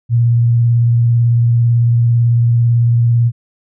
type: tone with vibrato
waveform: sine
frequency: 118.1 Hz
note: A#2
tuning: 23 cents sharp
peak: -8 dBFS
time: 0.09-3.32 s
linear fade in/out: 50 ms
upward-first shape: sine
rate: 18 Hz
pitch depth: 21 cents each way
effects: none